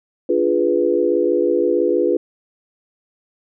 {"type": "chord", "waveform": "sine", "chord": "D diminished seventh", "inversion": "none", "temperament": "equal", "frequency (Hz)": [293.7, 349.2, 415.3, 493.9], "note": ["D4", "F4", "Ab4", "Cb5"], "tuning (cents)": [0, 0, 0, 0], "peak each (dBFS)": [-23, -18, -20, -19], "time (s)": [0.29, 2.17], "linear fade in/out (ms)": 5, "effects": []}